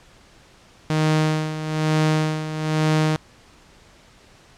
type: tone with tremolo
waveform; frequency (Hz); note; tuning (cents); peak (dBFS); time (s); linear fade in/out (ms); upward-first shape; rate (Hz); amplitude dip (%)
sawtooth; 155.56; D#3; 0; -12; 0.9-3.16; 0; sine; 1.1; 70
effects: pink hiss -51 dBFS RMS until 4.57 s + low-pass 7000 Hz 12 dB/octave